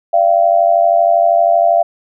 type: tone with amplitude modulation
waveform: sine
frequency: 681 Hz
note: F5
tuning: 44 cents flat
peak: -4 dBFS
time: 0.13-1.83 s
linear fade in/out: 10 ms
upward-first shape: sine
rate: 92.7 Hz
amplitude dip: 85%
effects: none